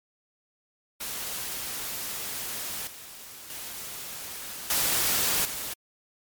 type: noise with level steps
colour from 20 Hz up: white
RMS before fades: -34 / -44 / -38 / -25 / -34 dBFS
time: 1-5.74 s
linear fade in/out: 10 ms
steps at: 2.87 / 3.5 / 4.7 / 5.45 s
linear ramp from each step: 2 ms
effects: MP3 96 kbps